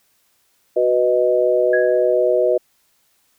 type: chord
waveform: sine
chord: B major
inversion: second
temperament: equal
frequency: 370 / 493.9 / 622.3 Hz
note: F#4 / B4 / D#5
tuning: 0 / 0 / 0 cents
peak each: -19 / -17 / -17 dBFS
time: 0.76-2.58 s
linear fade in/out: 10 ms
type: tone with exponential decay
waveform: sine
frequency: 1661.2 Hz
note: G#6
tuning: in tune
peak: -17 dBFS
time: 1.73-2.14 s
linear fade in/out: 5 ms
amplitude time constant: 89 ms
effects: white hiss -62 dBFS RMS until 3.38 s